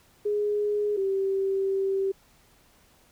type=tone pair in turn; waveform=sine; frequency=415.3 / 388.2 Hz; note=G#4 / G4; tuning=0 / -17 cents; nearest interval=minor second; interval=117 cents; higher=first; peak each=-23 dBFS; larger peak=neither; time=0.25-0.97 / 0.97-2.12 s; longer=second; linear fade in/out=10 ms; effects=pink hiss -60 dBFS RMS until 3.11 s